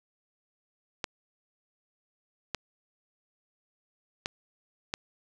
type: clicks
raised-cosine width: 0.2 ms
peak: -13 dBFS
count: 4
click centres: 1.042 / 2.547 / 4.259 / 4.939 s
effects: none